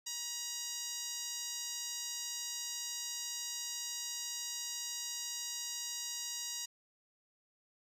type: tone with band-pass filter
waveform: 10% pulse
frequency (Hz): 954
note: A#5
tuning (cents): +40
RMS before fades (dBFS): -41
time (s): 0.06-6.66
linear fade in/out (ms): 10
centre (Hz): 7500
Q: 2.1
effects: none